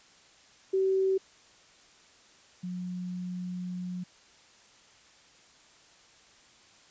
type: tone pair in turn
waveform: sine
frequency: 382.5 / 180.31 Hz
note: G4 / F#3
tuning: -42 / -44 cents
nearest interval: octave + minor second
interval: 1302 cents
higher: first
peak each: -23 / -33 dBFS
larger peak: first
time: 0.73-1.18 / 2.63-4.04 s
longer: second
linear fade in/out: 10 ms
effects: white hiss -58 dBFS RMS until 6.9 s + resampled to 16000 Hz